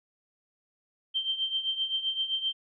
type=tone with tremolo; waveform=sine; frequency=3136 Hz; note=G7; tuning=in tune; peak=-24 dBFS; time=1.14-2.53 s; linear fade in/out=20 ms; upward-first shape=triangle; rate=7.7 Hz; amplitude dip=80%; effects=none